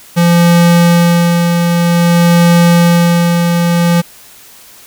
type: tone with tremolo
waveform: square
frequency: 171.7 Hz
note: F3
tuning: 29 cents flat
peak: -5 dBFS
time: 0.16-4.02 s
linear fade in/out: 20 ms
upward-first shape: sine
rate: 0.52 Hz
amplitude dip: 40%
effects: white hiss -38 dBFS RMS until 4.86 s